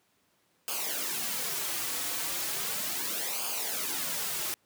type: noise with flanger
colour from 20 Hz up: white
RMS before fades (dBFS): -33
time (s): 0.68-4.54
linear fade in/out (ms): 0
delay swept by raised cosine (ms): 0.52 to 5.02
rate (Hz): 0.36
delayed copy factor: -0.7
effects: pink hiss -70 dBFS RMS until 4.65 s + high-pass 150 Hz 12 dB/octave